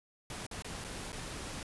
pink noise with dropouts, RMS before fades -42 dBFS, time 0.3-1.63 s, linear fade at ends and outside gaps 2 ms, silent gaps 0.466-0.512 / 0.623-0.645 / 0.842-0.846 / 1.121-1.128 s, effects resampled to 24000 Hz

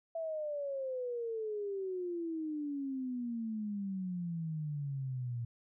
sine exponential sweep, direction down, 665 to 116.54 Hz, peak -35 dBFS, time 0.15-5.45 s, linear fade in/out 5 ms, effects none

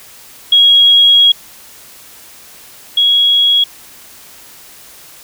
sine tone pair in turn, 3303 / 3322 Hz, G#7 / G#7, -10 / 0 cents, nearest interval unison, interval 10 cents, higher second, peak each -4 / -7 dBFS, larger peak first, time 0.52-1.32 / 2.97-3.64 s, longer first, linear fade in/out 5 ms, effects white hiss -38 dBFS RMS until 5.23 s

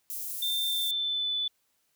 white high-pass noise, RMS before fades -36 dBFS, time 0.1-0.91 s, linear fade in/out 0 ms, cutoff 10000 Hz, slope 12 dB/octave
sine tone with pitch glide, 3579 to 3487 Hz, A7 to A7, +29 to -16 cents, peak -27 dBFS, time 0.42-1.48 s, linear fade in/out 5 ms, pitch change -45 cents, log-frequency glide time 0.68-1.36 s
effects white hiss -73 dBFS RMS until 1.95 s

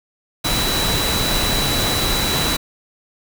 sine tone in noise, 3945 Hz, B7, 3 cents flat, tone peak -22 dBFS, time 0.44-2.57 s, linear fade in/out 10 ms, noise pink, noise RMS -20 dBFS, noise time 0.44-2.57 s, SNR -5 dB, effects none

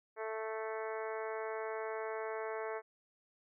harmonic tone, 220 Hz, A3, in tune, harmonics 2 / 3 / 4 / 5 / 6 / 7 / 8 / 9 / 10, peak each -40 / -44 / -46 / -48 / -50 / -51 / -52 / -53 / -54 dBFS, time 0.16-2.82 s, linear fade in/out 50 ms, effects none

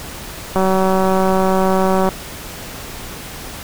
click train, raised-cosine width 1 ms, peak -3 dBFS, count 290, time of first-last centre 0.56-2.089 s, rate 189 Hz, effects pink hiss -31 dBFS RMS until 3.63 s

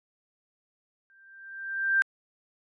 sine tone with exponential growth, 1577 Hz, G6, 10 cents sharp, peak -18 dBFS, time 1.1-2.02 s, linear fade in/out 0 ms, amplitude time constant 200 ms, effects AAC 32 kbps

